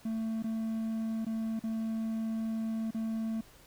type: tone with dropouts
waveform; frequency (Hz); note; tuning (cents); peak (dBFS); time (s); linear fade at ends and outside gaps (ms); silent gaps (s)
triangle; 222.9; A3; +23; -29; 0.05-3.41; 5; 0.425-0.441 / 1.249-1.265 / 1.594-1.637 / 2.908-2.945
effects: pink hiss -58 dBFS RMS until 3.66 s